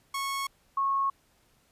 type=tone pair in turn; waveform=sawtooth / sine; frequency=1100 / 1095.2 Hz; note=C#6 / C#6; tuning=-14 / -21 cents; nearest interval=unison; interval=7 cents; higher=first; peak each=-26 / -24 dBFS; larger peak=second; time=0.14-0.47 / 0.77-1.1 s; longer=neither; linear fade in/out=5 ms; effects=pink hiss -66 dBFS RMS until 1.71 s + resampled to 32000 Hz